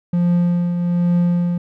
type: tone with tremolo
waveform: triangle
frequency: 174.61 Hz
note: F3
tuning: in tune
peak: -10 dBFS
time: 0.13-1.58 s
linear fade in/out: 5 ms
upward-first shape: triangle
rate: 1.2 Hz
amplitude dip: 50%
effects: none